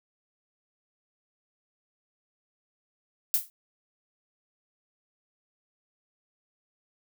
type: noise with exponential decay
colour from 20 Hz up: violet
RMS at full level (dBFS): -20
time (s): 3.34-3.5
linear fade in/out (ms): 0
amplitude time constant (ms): 33
effects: none